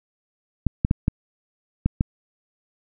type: clicks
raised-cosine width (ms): 5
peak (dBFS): -6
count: 6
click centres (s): 0.667 / 0.849 / 0.911 / 1.081 / 1.86 / 2.009
effects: none